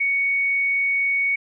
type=tone; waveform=sine; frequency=2229 Hz; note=C#7; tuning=9 cents sharp; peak=-18 dBFS; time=0-1.36 s; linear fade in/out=10 ms; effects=none